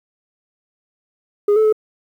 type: tone with pitch steps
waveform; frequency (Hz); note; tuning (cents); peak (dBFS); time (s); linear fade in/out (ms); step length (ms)
sine; 411.7 / 435.5 / 430.9; G#4 / A4 / A4; -15 / -18 / -36; -8; 1.48-1.726; 5; 82
effects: tanh soft clip ceiling -10 dBFS + 8-bit